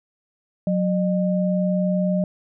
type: tone pair together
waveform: sine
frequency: 183.81 / 608 Hz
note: F#3 / D#5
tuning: -11 / -40 cents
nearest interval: octave + major sixth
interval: 2071 cents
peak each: -19 / -24 dBFS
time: 0.67-2.24 s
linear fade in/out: 2 ms
effects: none